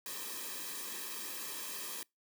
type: noise with comb filter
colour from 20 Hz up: white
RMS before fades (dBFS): -42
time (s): 0.06-2.03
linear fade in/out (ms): 2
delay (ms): 1.4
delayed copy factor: -0.8
effects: noise-tail reverb RT60 0.2 s tail -25 dB re dry + high-pass 200 Hz 12 dB/octave